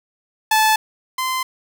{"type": "tone pair in turn", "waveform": "sawtooth", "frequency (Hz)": [870, 1034.6], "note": ["A5", "C6"], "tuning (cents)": [-20, -20], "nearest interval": "minor third", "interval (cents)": 300, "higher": "second", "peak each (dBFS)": [-9, -16], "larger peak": "first", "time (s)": [[0.51, 0.76], [1.18, 1.43]], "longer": "neither", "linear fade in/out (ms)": 5, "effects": ["7-bit"]}